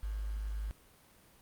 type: tone with quantisation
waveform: sine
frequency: 51.91 Hz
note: G#1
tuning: in tune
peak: -34 dBFS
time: 0.03-0.71 s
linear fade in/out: 0 ms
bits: 9
effects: pink hiss -62 dBFS RMS until 1.41 s + Opus 32 kbps